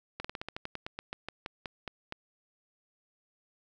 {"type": "slowing click train", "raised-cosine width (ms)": 0.3, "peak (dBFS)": -21, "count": 17, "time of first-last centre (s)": [0.2, 2.124], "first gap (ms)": 45, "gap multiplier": 1.12, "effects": []}